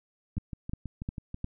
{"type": "two click trains", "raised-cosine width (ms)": 5, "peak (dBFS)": [-24, -20], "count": [7, 4], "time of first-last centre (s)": [[0.37, 1.344], [0.38, 1.444]], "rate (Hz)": [6.16, 2.82], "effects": []}